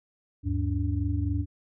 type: tone cluster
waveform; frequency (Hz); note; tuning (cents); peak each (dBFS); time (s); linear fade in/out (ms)
sine; 77.2 / 100.9 / 287.9; D#2 / G#2 / D4; -13 / -49 / -34; -28 / -28 / -32; 0.43-1.46; 50
effects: none